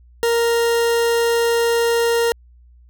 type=tone; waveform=40% pulse; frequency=466.4 Hz; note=A#4; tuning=1 cent sharp; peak=-14 dBFS; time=0.23-2.32 s; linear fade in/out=0 ms; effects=added 60 Hz sine -45 dBFS peak until 2.89 s